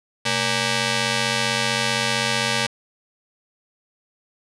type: ring-modulated tone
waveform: 5% pulse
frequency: 349.2 Hz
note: F4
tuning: in tune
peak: -5 dBFS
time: 0.25-2.67 s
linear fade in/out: 10 ms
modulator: 1270 Hz
effects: resampled to 22050 Hz + 7-bit